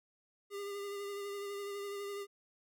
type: tone with vibrato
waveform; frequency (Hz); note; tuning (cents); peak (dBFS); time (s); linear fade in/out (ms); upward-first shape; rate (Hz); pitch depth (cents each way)
square; 402.8; G4; +47; -40; 0.5-2.27; 50; sine; 12; 23
effects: none